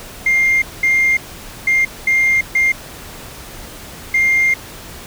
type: tone bursts at uneven times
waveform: sine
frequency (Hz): 2111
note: C7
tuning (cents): +15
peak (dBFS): -9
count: 6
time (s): 0.26-0.62 / 0.83-1.17 / 1.67-1.85 / 2.07-2.41 / 2.55-2.72 / 4.14-4.54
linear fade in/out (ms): 5
effects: tanh soft clip ceiling -8 dBFS + pink hiss -34 dBFS RMS until 5.06 s